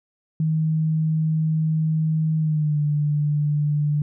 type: tone with pitch glide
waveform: sine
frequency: 157.8 to 148.09 Hz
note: D#3 to D3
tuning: +25 to +15 cents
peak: -18 dBFS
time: 0.4-4.02 s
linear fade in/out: 2 ms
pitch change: -110 cents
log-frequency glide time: 2.38-2.79 s
effects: none